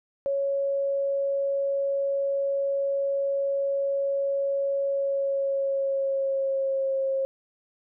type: tone with pitch glide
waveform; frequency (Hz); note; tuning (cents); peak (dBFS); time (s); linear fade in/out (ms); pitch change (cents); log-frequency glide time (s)
sine; 554.4 to 538; C#5 to C5; 0 to +48; -23; 0.26-7.25; 0; -52; 4.88-6.97
effects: none